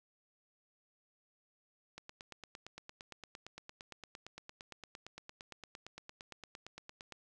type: click train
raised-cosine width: 0.2 ms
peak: -30 dBFS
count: 46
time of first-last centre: 1.98-7.123 s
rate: 8.75 Hz
effects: none